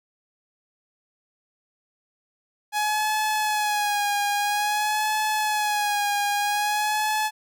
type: tone with vibrato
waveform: sawtooth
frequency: 837 Hz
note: G#5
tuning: 13 cents sharp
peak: -18 dBFS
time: 2.72-7.31 s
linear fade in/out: 50 ms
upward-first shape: sine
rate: 0.5 Hz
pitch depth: 44 cents each way
effects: none